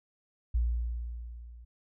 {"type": "tone with level ramp", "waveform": "sine", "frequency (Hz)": 58.7, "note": "A#1", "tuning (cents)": 13, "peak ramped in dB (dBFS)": [-23, -47], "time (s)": [0.54, 1.65], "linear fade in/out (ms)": 10, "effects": []}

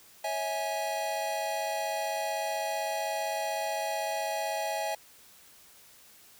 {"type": "chord", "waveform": "square", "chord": "C# minor", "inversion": "none", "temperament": "equal with one note detuned", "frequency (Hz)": [554.4, 650.2, 830.6], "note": ["C#5", "E5", "G#5"], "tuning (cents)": [0, -24, 0], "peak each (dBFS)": [-40, -34, -34], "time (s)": [0.24, 4.95], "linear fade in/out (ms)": 5, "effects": ["white hiss -56 dBFS RMS until 6.39 s"]}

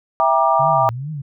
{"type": "chord", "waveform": "sine", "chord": "E half-diminished seventh", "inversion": "none", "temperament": "just", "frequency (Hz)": [659.3, 791.1, 949.3, 1186.7], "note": ["E5", "G5", "Bb5", "D6"], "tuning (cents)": [0, 16, 31, 18], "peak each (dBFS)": -18, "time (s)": [0.2, 0.89], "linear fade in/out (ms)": 0}
{"type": "tone with vibrato", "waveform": "sine", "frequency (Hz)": 133.9, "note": "C3", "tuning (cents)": 40, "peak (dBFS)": -24, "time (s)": [0.59, 1.22], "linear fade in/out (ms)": 10, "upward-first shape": "triangle", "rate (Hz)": 2.4, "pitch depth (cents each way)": 300}
{"effects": []}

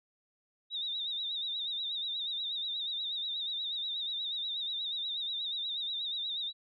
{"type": "tone with vibrato", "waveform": "sine", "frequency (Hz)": 3729, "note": "A#7", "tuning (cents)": 0, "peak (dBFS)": -33, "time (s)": [0.7, 6.53], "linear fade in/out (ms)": 50, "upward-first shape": "sine", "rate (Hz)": 8.3, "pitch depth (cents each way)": 83, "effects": []}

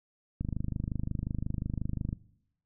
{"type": "click train", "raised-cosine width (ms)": 5, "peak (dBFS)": -20, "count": 45, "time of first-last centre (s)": [0.41, 2.129], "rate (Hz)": 25.6, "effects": ["noise-tail reverb RT60 0.8 s tail -21 dB re dry"]}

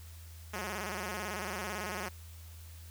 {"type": "tone with vibrato", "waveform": "5% pulse", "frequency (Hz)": 196, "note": "G3", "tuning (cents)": 0, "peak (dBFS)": -25, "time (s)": [0.53, 2.09], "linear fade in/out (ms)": 10, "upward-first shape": "square", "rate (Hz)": 18, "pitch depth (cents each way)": 130, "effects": ["added 82 Hz sine -47 dBFS peak until 2.9 s", "white hiss -57 dBFS RMS until 2.9 s"]}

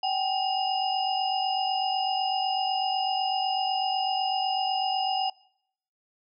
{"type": "tone cluster", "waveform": "sine", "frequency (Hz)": [764, 812, 2847, 5030], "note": ["G5", "G#5", "F7", "D#8"], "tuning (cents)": [-45, -39, 33, 18], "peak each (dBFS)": [-26, -32, -33, -34], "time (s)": [0.03, 5.3], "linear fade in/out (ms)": 5, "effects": ["noise-tail reverb RT60 0.7 s tail -23 dB re dry"]}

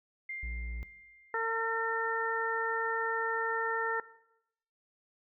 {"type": "tone with exponential decay", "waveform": "sine", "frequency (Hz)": 2100, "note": "C7", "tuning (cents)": 6, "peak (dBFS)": -36, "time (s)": [0.29, 2.04], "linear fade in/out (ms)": 5, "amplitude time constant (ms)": 380}
{"type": "tone", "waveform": "triangle", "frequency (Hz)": 58.27, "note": "A#1", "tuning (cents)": 0, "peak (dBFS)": -34, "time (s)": [0.43, 0.83], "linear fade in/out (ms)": 0}
{"type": "harmonic tone", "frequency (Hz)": 453.1, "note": "A#4", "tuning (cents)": -49, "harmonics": [1, 2, 3, 4], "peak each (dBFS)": [-35, -35, -35, -35], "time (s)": [1.34, 4], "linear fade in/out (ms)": 2}
{"effects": ["noise-tail reverb RT60 0.8 s tail -18 dB re dry"]}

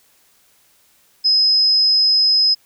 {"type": "tone", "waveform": "sine", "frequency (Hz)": 5080, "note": "D#8", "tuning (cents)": 35, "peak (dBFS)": -11, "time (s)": [1.24, 2.55], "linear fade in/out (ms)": 20, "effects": ["white hiss -56 dBFS RMS until 2.65 s"]}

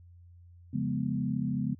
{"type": "chord", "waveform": "sine", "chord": "C# dominant seventh", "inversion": "none", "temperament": "equal", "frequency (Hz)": [138.59, 174.61, 207.7, 246.9], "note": ["C#3", "E#3", "G#3", "B3"], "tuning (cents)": [0, 0, 0, 0], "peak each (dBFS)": [-33, -36, -33, -33], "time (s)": [0.73, 1.75], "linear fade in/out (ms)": 10, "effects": ["added 87 Hz sine -51 dBFS peak until 1.79 s"]}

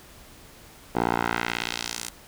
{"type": "tone with band-pass filter sweep", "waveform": "10% pulse", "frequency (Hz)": 58.27, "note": "A#1", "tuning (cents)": 0, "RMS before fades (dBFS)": -28, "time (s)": [0.95, 2.09], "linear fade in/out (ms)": 5, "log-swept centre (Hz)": [630, 8700], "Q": 1.1, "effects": ["pink hiss -49 dBFS RMS until 2.27 s"]}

